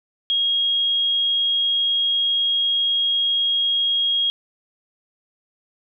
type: tone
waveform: sine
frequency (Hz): 3274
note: G#7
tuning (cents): -25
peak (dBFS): -17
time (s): 0.3-4.3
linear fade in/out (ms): 0
effects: none